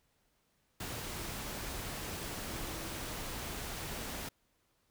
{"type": "tone in noise", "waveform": "sine", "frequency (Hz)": 325.9, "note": "E4", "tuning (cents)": -20, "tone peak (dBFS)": -50, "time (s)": [2.49, 2.98], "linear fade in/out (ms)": 5, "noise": "pink", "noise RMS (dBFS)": -41, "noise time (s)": [0.8, 4.29], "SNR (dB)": -12, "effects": ["pink hiss -75 dBFS RMS until 4.9 s"]}